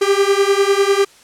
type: beating tone pair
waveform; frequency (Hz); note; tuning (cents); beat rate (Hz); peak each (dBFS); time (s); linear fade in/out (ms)
45% pulse; 392 / 402; G4 / G4; 0 / +44; 10; -15; 0.01-1.05; 10
effects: white hiss -47 dBFS RMS until 1.23 s + low-pass 9000 Hz 12 dB/octave

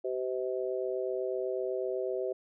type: harmonic tone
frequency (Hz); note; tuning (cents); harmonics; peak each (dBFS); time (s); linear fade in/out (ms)
128; C3; -38; 3 / 4 / 5; -33 / -35 / -37; 0.04-2.33; 10
effects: none

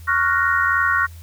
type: chord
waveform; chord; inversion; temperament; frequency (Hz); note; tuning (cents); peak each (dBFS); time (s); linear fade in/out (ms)
sine; Gb major seventh; second; equal; 1108.7 / 1396.9 / 1480 / 1864.7; Db6 / F6 / Gb6 / Bb6; 0 / 0 / 0 / 0; -21; 0.07-1.07; 20
effects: added 83 Hz sine -36 dBFS peak until 1.22 s + white hiss -50 dBFS RMS until 1.22 s

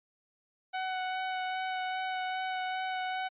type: tone with vibrato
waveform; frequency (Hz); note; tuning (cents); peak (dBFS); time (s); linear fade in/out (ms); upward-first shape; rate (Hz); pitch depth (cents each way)
sawtooth; 746; F#5; +14; -28; 0.73-3.29; 20; sine; 2.5; 11
effects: resampled to 8000 Hz

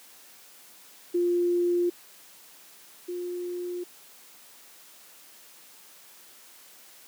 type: tone pair in turn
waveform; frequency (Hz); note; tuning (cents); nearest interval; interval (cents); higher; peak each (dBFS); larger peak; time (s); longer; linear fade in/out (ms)
sine; 350.4 / 354.5; F4 / F4; +6 / +26; unison; 20; second; -21 / -30; first; 1.14-1.9 / 3.08-3.84; neither; 10
effects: white hiss -52 dBFS RMS until 7.07 s + high-pass 200 Hz 12 dB/octave

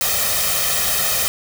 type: noise with comb filter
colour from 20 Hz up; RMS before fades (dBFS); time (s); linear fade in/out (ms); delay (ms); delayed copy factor
white; -19; 0.01-1.28; 0; 1.6; +0.8
effects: none

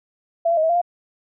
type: tone with pitch steps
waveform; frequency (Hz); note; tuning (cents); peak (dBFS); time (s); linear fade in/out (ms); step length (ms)
sine; 671 / 682 / 627 / 647 / 691 / 703; E5 / F5 / D#5 / E5 / F5 / F5; +31 / -41 / +13 / -32 / -19 / +11; -15; 0.45-0.816; 10; 61
effects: none

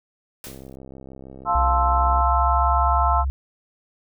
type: noise with exponential decay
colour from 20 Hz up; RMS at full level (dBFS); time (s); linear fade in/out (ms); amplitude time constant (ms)
white; -35; 0.44-0.76; 1; 68
type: click train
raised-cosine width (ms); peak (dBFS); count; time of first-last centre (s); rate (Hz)
2; -27; 116; 0.47-2.205; 66.3
type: chord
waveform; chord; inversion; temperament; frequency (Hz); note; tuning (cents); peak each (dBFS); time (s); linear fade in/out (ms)
sine; F major seventh; none; equal; 698.5 / 880 / 1046.5 / 1318.5; F5 / A5 / C6 / E6; 0 / 0 / 0 / 0; -23; 1.45-3.25; 50
type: tone with pitch glide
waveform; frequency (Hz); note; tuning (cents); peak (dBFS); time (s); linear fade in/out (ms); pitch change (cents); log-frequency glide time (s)
sine; 63.9 to 67.62; C2 to C#2; -40 to -42; -20; 1.55-3.3; 0; +98; 1.75-2.78
effects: none

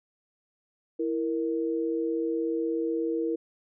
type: tone pair together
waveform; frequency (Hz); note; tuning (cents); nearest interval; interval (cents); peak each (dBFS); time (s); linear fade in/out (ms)
sine; 329.7 / 466.2; E4 / A#4; 0 / 0; tritone; 600; -28 / -29; 0.99-3.36; 10
effects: none

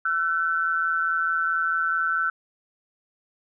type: tone pair together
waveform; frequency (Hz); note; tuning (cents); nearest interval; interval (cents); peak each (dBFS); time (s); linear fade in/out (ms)
sine; 1344.4 / 1509; E6 / F#6; +34 / +34; major second; 200; -24; 0.05-2.3; 5
effects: none

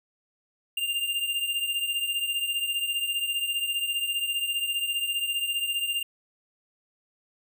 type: beating tone pair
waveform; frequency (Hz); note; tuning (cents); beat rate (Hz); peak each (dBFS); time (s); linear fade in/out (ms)
square; 2794 / 2809; F7 / F7; 0 / +9; 15; -28 / -33; 0.77-6.03; 5
effects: none

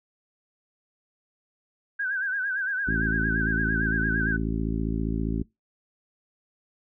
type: tone with vibrato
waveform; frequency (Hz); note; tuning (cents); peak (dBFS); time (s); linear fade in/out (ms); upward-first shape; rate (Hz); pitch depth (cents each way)
sine; 1568; G6; 0; -25; 1.99-4.37; 10; sine; 8.8; 89
type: harmonic tone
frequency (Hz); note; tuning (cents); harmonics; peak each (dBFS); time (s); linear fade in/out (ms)
55; A1; 0; 1 / 2 / 3 / 4 / 5 / 6 / 7; -29 / -34 / -32 / -32 / -32 / -38 / -39; 2.87-5.43; 10
effects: noise-tail reverb RT60 0.2 s tail -24 dB re dry

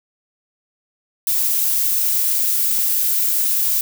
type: noise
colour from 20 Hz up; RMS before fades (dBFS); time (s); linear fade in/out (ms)
violet; -18; 1.27-3.81; 2
effects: none

